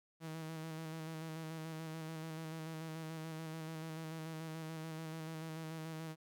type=tone with vibrato; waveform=sawtooth; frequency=160 Hz; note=D#3; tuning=49 cents sharp; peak=-39 dBFS; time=0.2-6.16 s; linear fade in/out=50 ms; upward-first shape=square; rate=6.9 Hz; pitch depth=24 cents each way; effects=none